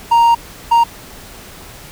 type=tone bursts at uneven times; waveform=triangle; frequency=932.3 Hz; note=A#5; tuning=in tune; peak=-5 dBFS; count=2; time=0.11-0.35 / 0.71-0.84 s; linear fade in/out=10 ms; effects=pink hiss -36 dBFS RMS until 1.91 s